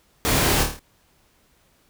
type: noise with echo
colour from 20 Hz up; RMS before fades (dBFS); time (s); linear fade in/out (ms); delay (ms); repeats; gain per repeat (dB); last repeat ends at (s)
pink; -21; 0.25-0.63; 0; 27; 6; -4; 0.792
effects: pink hiss -61 dBFS RMS until 1.89 s